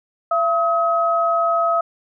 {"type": "tone pair together", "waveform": "sine", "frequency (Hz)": [675, 1274.2], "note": ["E5", "D#6"], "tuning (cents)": [41, 41], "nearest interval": "major seventh", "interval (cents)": 1100, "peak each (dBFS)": -18, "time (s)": [0.31, 1.81], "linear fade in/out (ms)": 5, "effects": []}